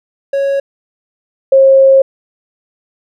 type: tone pair in turn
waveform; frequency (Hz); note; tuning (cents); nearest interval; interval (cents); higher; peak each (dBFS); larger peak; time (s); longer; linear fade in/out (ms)
triangle / sine; 553 / 537.9; C#5 / C5; -4 / +48; unison; 48; first; -9 / -3; second; 0.33-0.6 / 1.52-2.02; second; 5
effects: none